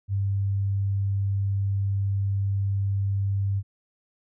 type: tone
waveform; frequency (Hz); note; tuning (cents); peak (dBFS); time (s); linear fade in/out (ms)
sine; 98.8; G2; +14; -22; 0.08-3.63; 50
effects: none